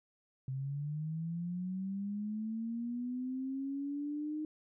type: linear sweep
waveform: sine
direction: up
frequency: 130 to 308.9 Hz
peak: -35 dBFS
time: 0.48-4.45 s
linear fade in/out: 2 ms
effects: none